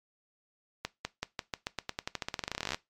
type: accelerating click train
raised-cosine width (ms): 0.2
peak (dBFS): -15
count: 29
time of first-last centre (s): 0.85-2.745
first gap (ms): 200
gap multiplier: 0.9
effects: noise-tail reverb RT60 0.2 s tail -19 dB re dry + MP3 96 kbps